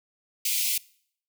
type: high-pass noise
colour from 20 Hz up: white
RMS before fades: -26 dBFS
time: 0.45-0.78 s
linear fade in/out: 5 ms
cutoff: 2100 Hz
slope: 96 dB/octave
effects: noise-tail reverb RT60 0.6 s tail -23 dB re dry